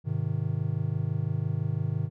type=chord; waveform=triangle; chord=Ab major; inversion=none; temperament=just; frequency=103.83 / 129.78 / 155.74 Hz; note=Ab2 / C3 / Eb3; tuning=0 / -14 / +2 cents; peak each=-29 / -28 / -29 dBFS; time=0.04-2.1 s; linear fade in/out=50 ms; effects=none